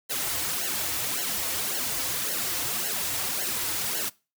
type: noise with flanger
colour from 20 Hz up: white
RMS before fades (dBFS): -29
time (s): 0.09-4.1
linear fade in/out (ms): 20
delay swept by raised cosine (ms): 0.82 to 5.12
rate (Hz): 1.8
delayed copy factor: -0.85
effects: noise-tail reverb RT60 0.3 s tail -22 dB re dry